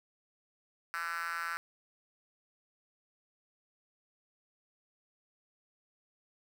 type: tone with high-pass filter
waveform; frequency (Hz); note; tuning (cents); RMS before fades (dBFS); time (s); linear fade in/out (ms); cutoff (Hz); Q
5% pulse; 168.5; E3; +38; -37; 0.94-1.57; 0; 1400; 4.9
effects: none